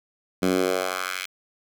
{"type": "tone with high-pass filter sweep", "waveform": "10% pulse", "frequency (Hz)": 92.5, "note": "F#2", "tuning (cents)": 0, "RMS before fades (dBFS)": -25, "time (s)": [0.42, 1.26], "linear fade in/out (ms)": 10, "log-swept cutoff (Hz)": [190, 2400], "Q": 1.6, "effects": []}